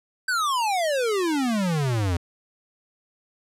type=exponential sweep; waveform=square; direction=down; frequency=1568 to 82.5 Hz; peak=-22 dBFS; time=0.28-2.17 s; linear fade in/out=5 ms; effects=low-pass 11000 Hz 12 dB/octave